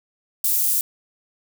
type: high-pass noise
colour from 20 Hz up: white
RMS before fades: -20 dBFS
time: 0.44-0.81 s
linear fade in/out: 2 ms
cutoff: 9600 Hz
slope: 12 dB/octave
effects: none